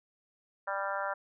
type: harmonic tone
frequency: 197 Hz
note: G3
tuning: 9 cents sharp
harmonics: 3 / 4 / 5 / 6 / 7 / 8 / 9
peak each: -37 / -39 / -38 / -43 / -37 / -41 / -45 dBFS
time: 0.67-1.14 s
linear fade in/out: 10 ms
effects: none